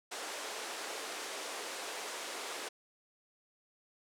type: band-pass noise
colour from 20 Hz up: pink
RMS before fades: -42 dBFS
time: 0.11-2.69 s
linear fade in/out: 10 ms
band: 380 to 9900 Hz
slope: 24 dB/octave
effects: none